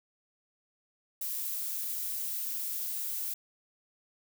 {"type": "noise", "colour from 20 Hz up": "violet", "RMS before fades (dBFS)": -35, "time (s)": [1.21, 3.34], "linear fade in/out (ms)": 5, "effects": []}